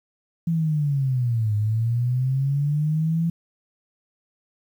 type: linear two-way sweep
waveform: sine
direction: down then up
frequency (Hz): 168.8 to 103.83 to 168.8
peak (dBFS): -19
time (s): 0.47-3.3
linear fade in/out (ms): 5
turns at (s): 1.55
effects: 9-bit